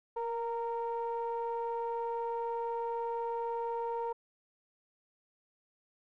triangle ring-modulated tone, 229 Hz, A#3, 31 cents flat, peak -27 dBFS, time 0.16-4.13 s, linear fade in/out 10 ms, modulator 697 Hz, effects tanh soft clip ceiling -24 dBFS

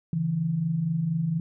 sine tone pair together, 140.56 / 164.81 Hz, C#3 / E3, +24 / 0 cents, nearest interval minor third, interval 276 cents, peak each -31 / -24 dBFS, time 0.13-1.4 s, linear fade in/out 2 ms, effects none

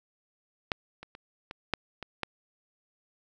clicks, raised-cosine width 0.3 ms, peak -11 / -27 / -29 / -23 / -10 / -22 / -14 dBFS, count 7, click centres 0.718 / 1.03 / 1.151 / 1.511 / 1.737 / 2.027 / 2.233 s, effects none

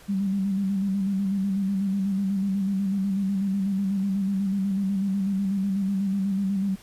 sine tone with vibrato, 195.3 Hz, G3, 6 cents flat, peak -22 dBFS, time 0.08-6.76 s, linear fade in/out 20 ms, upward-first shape square, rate 8.1 Hz, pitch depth 41 cents each way, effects pink hiss -51 dBFS RMS until 6.82 s + resampled to 32000 Hz

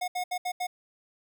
square tone bursts at uneven times, 724 Hz, F#5, 38 cents flat, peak -29 dBFS, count 5, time 0.01-0.08 / 0.15-0.24 / 0.31-0.38 / 0.45-0.52 / 0.6-0.67 s, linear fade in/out 10 ms, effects none

